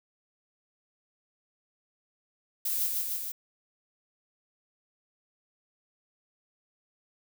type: noise with echo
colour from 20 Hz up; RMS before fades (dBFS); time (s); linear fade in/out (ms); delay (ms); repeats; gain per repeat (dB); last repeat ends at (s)
violet; -30; 2.65-2.87; 5; 150; 3; -2; 3.32
effects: none